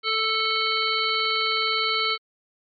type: harmonic tone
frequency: 440.6 Hz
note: A4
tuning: 2 cents sharp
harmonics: 1 / 3 / 5 / 7 / 9 / 10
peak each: -32 / -26 / -27 / -28 / -29 / -29 dBFS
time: 0.03-2.18 s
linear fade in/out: 50 ms
effects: MP3 48 kbps